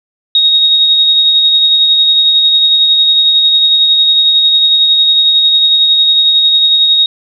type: tone with tremolo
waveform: sine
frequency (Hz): 3755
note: A#7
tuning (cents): +12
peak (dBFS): -4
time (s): 0.35-7.06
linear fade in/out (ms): 2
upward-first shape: sine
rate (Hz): 11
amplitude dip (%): 30
effects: none